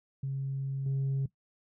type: tone with level steps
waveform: sine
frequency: 136 Hz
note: C#3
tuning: 33 cents flat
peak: -30 / -25 dBFS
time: 0.23-1.26 s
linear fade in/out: 5 ms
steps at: 0.86 s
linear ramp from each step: 2 ms
effects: noise-tail reverb RT60 0.1 s tail -17 dB re dry + tanh soft clip ceiling -26 dBFS